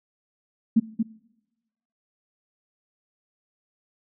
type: tone with echo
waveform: sine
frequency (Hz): 224.8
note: A3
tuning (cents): +37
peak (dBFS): -13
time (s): 0.76-0.8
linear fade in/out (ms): 10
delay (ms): 230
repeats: 1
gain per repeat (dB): -6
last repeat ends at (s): 1.03
effects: noise-tail reverb RT60 1.0 s tail -21 dB re dry